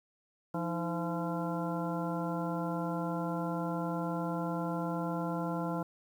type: harmonic tone with a mistuned harmonic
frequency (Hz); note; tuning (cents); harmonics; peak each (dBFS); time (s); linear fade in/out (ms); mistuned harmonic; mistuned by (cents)
171; F3; -36; 1 / 2 / 3 / 4 / 5 / 6 / 8; -35 / -38 / -40 / -41 / -42 / -43 / -44; 0.54-5.83; 5; 2; -120
effects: 10-bit